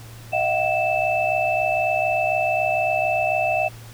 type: tone cluster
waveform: sine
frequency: 622 / 686 / 753 / 2637 Hz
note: D#5 / F5 / F#5 / E7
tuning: -1 / -31 / +30 / 0 cents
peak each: -24 dBFS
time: 0.32-3.69 s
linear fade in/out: 20 ms
effects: added 114 Hz sine -39 dBFS peak until 3.93 s + pink hiss -45 dBFS RMS until 3.93 s